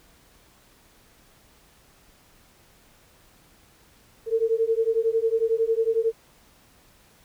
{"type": "beating tone pair", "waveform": "sine", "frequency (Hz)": [446.5, 457.5], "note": ["A4", "A#4"], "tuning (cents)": [25, -32], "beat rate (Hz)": 11, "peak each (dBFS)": [-23, -23], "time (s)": [4.26, 6.13], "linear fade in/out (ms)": 50, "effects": ["pink hiss -57 dBFS RMS until 7.24 s"]}